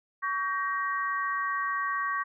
sine chord, G diminished, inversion second, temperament just, 1128.9 / 1568 / 1881.6 Hz, Db6 / G6 / Bb6, +31 / 0 / +16 cents, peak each -29 / -35 / -33 dBFS, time 0.22-2.24 s, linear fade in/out 20 ms, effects none

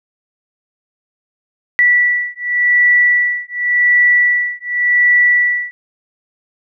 sine beating tone pair, 1956 / 1956.89 Hz, B6 / B6, -17 / -16 cents, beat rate 0.89 Hz, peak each -13 dBFS, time 1.79-5.71 s, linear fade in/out 0 ms, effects none

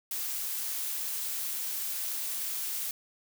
blue noise, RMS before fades -34 dBFS, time 0.11-2.91 s, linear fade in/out 2 ms, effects none

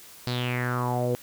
sawtooth tone with low-pass filter sweep, 123.47 Hz, B2, in tune, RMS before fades -27 dBFS, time 0.27-1.15 s, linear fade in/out 0 ms, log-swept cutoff 4600 to 460 Hz, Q 5.8, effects white hiss -48 dBFS RMS until 1.22 s

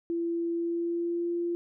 sine tone with pitch glide, 338 to 344.3 Hz, E4 to F4, +43 to -25 cents, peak -27 dBFS, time 0.1-1.55 s, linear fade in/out 0 ms, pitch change +32 cents, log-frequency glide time 0.53-1.31 s, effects none

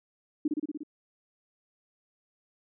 sine tone with echo, 300.9 Hz, D4, 42 cents sharp, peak -23 dBFS, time 0.45-0.48 s, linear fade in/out 5 ms, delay 59 ms, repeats 6, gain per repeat -2 dB, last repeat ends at 0.834 s, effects none

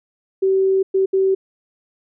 sine tone bursts at uneven times, 383.6 Hz, G4, 37 cents flat, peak -13 dBFS, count 3, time 0.42-0.83 / 0.94-1.06 / 1.13-1.35 s, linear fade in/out 10 ms, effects none

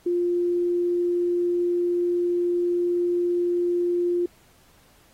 sine tone, 350.5 Hz, F4, 6 cents sharp, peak -20 dBFS, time 0.06-4.26 s, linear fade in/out 5 ms, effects pink hiss -58 dBFS RMS until 5.13 s + AAC 48 kbps

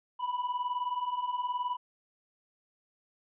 triangle beating tone pair, 972 / 991 Hz, B5 / B5, -28 / +6 cents, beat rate 19 Hz, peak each -34 / -30 dBFS, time 0.19-1.77 s, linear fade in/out 20 ms, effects resampled to 8000 Hz

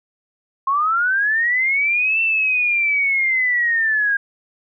sine linear two-way sweep, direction up then down, 1061 to 2688 to 1611 Hz, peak -15 dBFS, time 0.67-4.17 s, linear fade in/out 5 ms, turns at 2.21 s, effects none

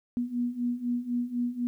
sine beating tone pair, 240.2 / 244.2 Hz, B3 / B3, -48 / -19 cents, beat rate 4 Hz, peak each -32 / -29 dBFS, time 0.17-1.67 s, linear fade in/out 0 ms, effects 11-bit

